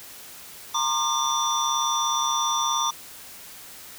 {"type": "tone cluster", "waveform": "sine", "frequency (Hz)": [927, 1064, 1203, 3533, 5830], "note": ["A#5", "C6", "D6", "A7", "F#8"], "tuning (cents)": [-10, 29, 41, 6, -26], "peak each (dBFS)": -28, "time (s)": [0.74, 2.91], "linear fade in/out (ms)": 10, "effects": ["white hiss -43 dBFS RMS until 3.98 s"]}